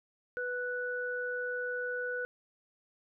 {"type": "tone pair together", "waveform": "sine", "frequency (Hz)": [493.9, 1480], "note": ["B4", "F#6"], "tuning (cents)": [0, 0], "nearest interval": "octave + perfect fifth", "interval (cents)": 1900, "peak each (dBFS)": [-36, -35], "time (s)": [0.37, 2.25], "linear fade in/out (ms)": 0, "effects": []}